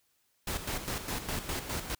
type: noise with tremolo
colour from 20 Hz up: pink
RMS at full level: -34 dBFS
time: 0.47-1.95 s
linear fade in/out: 5 ms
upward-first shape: square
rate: 4.9 Hz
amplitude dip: 60%
effects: white hiss -73 dBFS RMS until 1.99 s